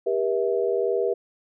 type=tone cluster; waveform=sine; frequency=396.8 / 478.4 / 652 Hz; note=G4 / A#4 / E5; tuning=+21 / +45 / -19 cents; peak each=-24 / -24 / -29 dBFS; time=0.06-1.14 s; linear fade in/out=10 ms; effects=none